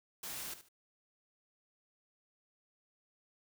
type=noise with echo; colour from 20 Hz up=white; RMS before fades=-43 dBFS; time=0.23-0.54 s; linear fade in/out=5 ms; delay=74 ms; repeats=2; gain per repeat=-12 dB; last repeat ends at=0.688 s; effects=none